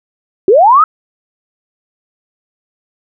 sine linear sweep, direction up, 350 to 1318.5 Hz, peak -3 dBFS, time 0.48-0.84 s, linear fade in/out 2 ms, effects none

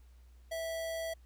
square tone with amplitude modulation, 656 Hz, E5, 9 cents flat, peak -35 dBFS, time 0.51-1.14 s, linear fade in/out 10 ms, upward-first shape sine, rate 140 Hz, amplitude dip 25%, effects added 61 Hz sine -55 dBFS peak until 1.25 s + pink hiss -72 dBFS RMS until 1.25 s

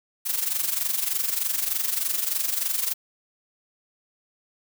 blue noise with amplitude modulation, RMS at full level -23 dBFS, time 0.25-2.94 s, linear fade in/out 20 ms, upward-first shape sine, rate 23.3 Hz, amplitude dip 70%, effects none

